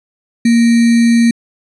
sine tone with sample-and-hold, 233.1 Hz, A#3, in tune, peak -6 dBFS, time 0.45-1.31 s, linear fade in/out 5 ms, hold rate 2100 Hz, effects resampled to 24000 Hz

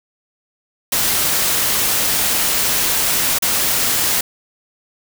white noise with dropouts, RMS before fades -17 dBFS, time 0.92-4.21 s, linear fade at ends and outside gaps 5 ms, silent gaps 3.387-3.422 s, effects none

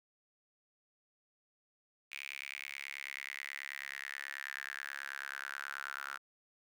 sawtooth tone with high-pass filter sweep, 69.3 Hz, C#2, in tune, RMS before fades -44 dBFS, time 2.11-6.18 s, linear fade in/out 20 ms, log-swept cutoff 2400 to 1400 Hz, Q 6.5, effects none

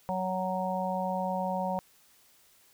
harmonic tone, 185.9 Hz, F#3, 8 cents sharp, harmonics 1 / 3 / 4 / 5, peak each -34 / -34 / -34 / -34 dBFS, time 0.09-1.79 s, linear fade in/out 0 ms, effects white hiss -62 dBFS RMS until 2.73 s

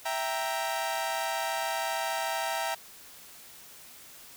sawtooth chord, E diminished, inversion none, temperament equal, 659.3 / 784 / 932.3 Hz, E5 / G5 / Bb5, 0 / 0 / 0 cents, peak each -30 dBFS, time 0.05-2.75 s, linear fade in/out 10 ms, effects white hiss -50 dBFS RMS until 4.36 s

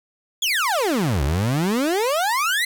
30% pulse exponential two-way sweep, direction down then up, 3521 to 65.41 to 2077 Hz, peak -16 dBFS, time 0.42-2.65 s, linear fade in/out 5 ms, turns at 1.23 s, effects 8-bit

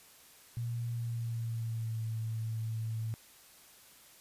sine tone with pitch glide, 118.3 to 111.85 Hz, A#2 to A2, +26 to +29 cents, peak -33 dBFS, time 0.57-3.14 s, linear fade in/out 0 ms, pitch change -97 cents, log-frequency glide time 0.9-2.06 s, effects white hiss -58 dBFS RMS until 4.2 s + resampled to 32000 Hz

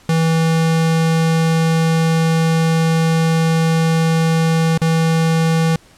square tone with dropouts, 162.8 Hz, E3, 21 cents flat, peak -13 dBFS, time 0.09-5.76 s, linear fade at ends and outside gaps 2 ms, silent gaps 4.777-4.816 s, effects pink hiss -48 dBFS RMS until 5.97 s + low-pass 10000 Hz 12 dB/octave

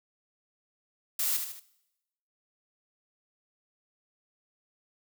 blue noise with echo, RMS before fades -29 dBFS, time 1.19-1.37 s, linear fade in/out 5 ms, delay 76 ms, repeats 3, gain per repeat -6 dB, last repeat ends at 1.598 s, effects noise-tail reverb RT60 0.9 s tail -20 dB re dry

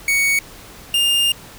45% pulse tone pair in turn, 2230 / 2810 Hz, C#7 / F7, +10 / +10 cents, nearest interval major third, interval 400 cents, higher second, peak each -14 dBFS, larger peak neither, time 0.08-0.39 / 0.94-1.32 s, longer second, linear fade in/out 2 ms, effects pink hiss -40 dBFS RMS until 1.58 s

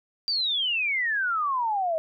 sine exponential sweep, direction down, 4766 to 624 Hz, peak -23 dBFS, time 0.28-1.98 s, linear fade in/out 0 ms, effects none

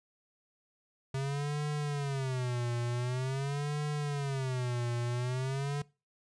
square tone with vibrato, 133.3 Hz, C3, 33 cents sharp, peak -32 dBFS, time 1.14-5.82 s, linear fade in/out 5 ms, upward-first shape sine, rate 0.46 Hz, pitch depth 190 cents each way, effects noise-tail reverb RT60 0.3 s tail -22 dB re dry + resampled to 22050 Hz

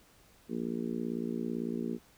harmonic tone, 57.9 Hz, A#1, 11 cents flat, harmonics 3 / 4 / 5 / 6 / 7 / 8, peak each -41 / -35 / -41 / -40 / -41 / -47 dBFS, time 0.48-1.99 s, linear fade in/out 50 ms, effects pink hiss -62 dBFS RMS until 2.17 s

